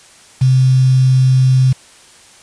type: tone with quantisation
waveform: sine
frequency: 129.9 Hz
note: C3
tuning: 12 cents flat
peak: -7 dBFS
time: 0.41-1.73 s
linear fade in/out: 10 ms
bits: 5
effects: white hiss -43 dBFS RMS until 2.42 s + resampled to 22050 Hz